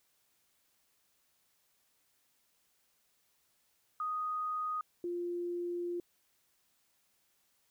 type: tone pair in turn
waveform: sine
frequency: 1244.5 / 349.2 Hz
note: D#6 / F4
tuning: 0 / 0 cents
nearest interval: octave + minor seventh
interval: 2200 cents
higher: first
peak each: -33 / -34 dBFS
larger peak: first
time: 4-4.81 / 5.04-6 s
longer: second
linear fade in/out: 2 ms
effects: white hiss -74 dBFS RMS until 7.7 s